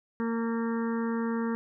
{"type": "harmonic tone", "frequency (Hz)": 229.6, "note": "A#3", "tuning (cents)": -26, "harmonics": [1, 2, 4, 5, 6, 7, 8], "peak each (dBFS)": [-28, -34, -40, -42, -44, -45, -46], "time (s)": [0.2, 1.55], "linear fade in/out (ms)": 0, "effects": []}